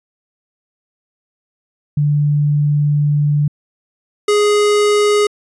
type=tone pair in turn; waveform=sine / square; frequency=146.9 / 415.5 Hz; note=D3 / G#4; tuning=+1 / +1 cents; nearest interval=octave + tritone; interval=1800 cents; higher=second; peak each=-11 dBFS; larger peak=neither; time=1.97-3.48 / 4.28-5.27 s; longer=first; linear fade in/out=5 ms; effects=resampled to 24000 Hz